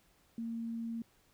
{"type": "tone", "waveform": "sine", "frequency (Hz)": 229.6, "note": "A#3", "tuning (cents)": -26, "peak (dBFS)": -36, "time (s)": [0.38, 1.02], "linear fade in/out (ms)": 2, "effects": ["pink hiss -69 dBFS RMS until 1.33 s"]}